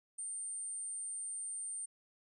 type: tone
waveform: sine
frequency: 8900 Hz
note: C#9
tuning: 6 cents sharp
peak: -39 dBFS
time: 0.18-1.86 s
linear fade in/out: 10 ms
effects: none